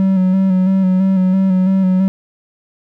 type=tone with vibrato; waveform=triangle; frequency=188.4 Hz; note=F#3; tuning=32 cents sharp; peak=-8 dBFS; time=0-2.08 s; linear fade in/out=0 ms; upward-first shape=square; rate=3 Hz; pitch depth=28 cents each way; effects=none